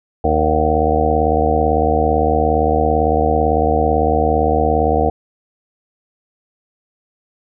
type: harmonic tone with a mistuned harmonic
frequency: 77.78 Hz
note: D#2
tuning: in tune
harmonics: 1 / 2 / 3 / 4 / 5 / 6 / 7 / 8 / 9 / 10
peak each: -19 / -27 / -24 / -23 / -30 / -18 / -23 / -28 / -20 / -19 dBFS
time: 0.24-5.1 s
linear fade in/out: 5 ms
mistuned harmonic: 10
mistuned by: -44 cents
effects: none